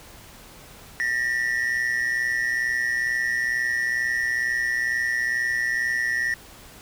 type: tone pair together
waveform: triangle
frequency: 1798.8 / 1921 Hz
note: A6 / B6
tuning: +38 / -48 cents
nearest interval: minor second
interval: 114 cents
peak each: -23 dBFS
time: 1-6.34 s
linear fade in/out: 0 ms
effects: pink hiss -46 dBFS RMS until 6.81 s